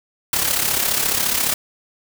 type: noise with amplitude modulation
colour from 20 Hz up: white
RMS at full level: -17 dBFS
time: 0.33-1.54 s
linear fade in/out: 2 ms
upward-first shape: sine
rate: 34.5 Hz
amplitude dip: 60%
effects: none